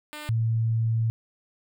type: tone pair in turn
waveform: 5% pulse / sine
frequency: 300.5 / 113.34 Hz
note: D4 / A#2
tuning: +40 / -48 cents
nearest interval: octave + perfect fourth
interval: 1688 cents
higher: first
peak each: -25 / -21 dBFS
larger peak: second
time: 0.13-0.29 / 0.29-1.1 s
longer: second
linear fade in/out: 0 ms
effects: none